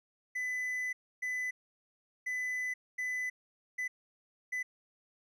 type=tone bursts at uneven times; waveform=triangle; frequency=2003 Hz; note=B6; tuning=24 cents sharp; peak=-31 dBFS; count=6; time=0.35-0.93 / 1.22-1.51 / 2.26-2.74 / 2.98-3.3 / 3.78-3.88 / 4.52-4.63 s; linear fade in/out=10 ms; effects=none